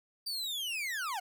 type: linear sweep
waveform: 40% pulse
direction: down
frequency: 4699 to 698.5 Hz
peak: -33 dBFS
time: 0.26-1.2 s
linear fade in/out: 10 ms
effects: none